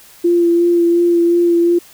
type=tone with vibrato; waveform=sine; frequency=343.5 Hz; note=F4; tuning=29 cents flat; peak=-9 dBFS; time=0.24-1.79 s; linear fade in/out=10 ms; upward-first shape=sine; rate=2.8 Hz; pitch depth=17 cents each way; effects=white hiss -43 dBFS RMS until 1.93 s